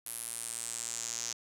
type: tone with band-pass filter sweep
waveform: sawtooth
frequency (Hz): 116.54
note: A#2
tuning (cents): 0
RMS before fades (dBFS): -39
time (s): 0.06-1.33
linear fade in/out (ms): 5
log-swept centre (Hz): 11000 to 6200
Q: 4.5
effects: none